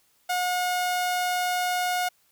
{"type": "tone", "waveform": "sawtooth", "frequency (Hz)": 722, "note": "F#5", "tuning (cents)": -43, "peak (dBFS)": -20, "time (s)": [0.29, 2.09], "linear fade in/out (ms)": 10, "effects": ["white hiss -65 dBFS RMS until 2.31 s"]}